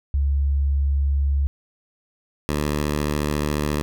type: tone pair in turn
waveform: sine / 10% pulse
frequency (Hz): 69.9 / 74.21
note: C#2 / D2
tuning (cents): +15 / +19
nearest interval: minor second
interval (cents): 104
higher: second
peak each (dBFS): -17 / -13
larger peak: second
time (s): 0.14-1.47 / 2.49-3.82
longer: neither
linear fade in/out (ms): 0
effects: none